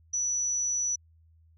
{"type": "tone", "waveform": "sine", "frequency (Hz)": 5920, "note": "F#8", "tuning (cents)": 0, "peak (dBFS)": -26, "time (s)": [0.13, 0.96], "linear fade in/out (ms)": 10, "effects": ["added 81 Hz sine -57 dBFS peak until 1.57 s"]}